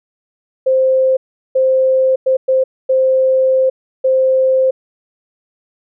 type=tone bursts at uneven times; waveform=sine; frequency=523.3 Hz; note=C5; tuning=in tune; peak=-9 dBFS; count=6; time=0.66-1.17 / 1.55-2.16 / 2.26-2.37 / 2.48-2.64 / 2.89-3.7 / 4.04-4.71 s; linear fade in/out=10 ms; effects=none